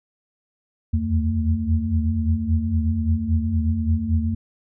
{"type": "tone cluster", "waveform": "sine", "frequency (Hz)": [80.4, 84.1, 89.1, 224.4], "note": ["E2", "E2", "F2", "A3"], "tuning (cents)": [-43, 35, 35, 34], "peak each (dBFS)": -24, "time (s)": [0.93, 4.35], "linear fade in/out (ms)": 10, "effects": []}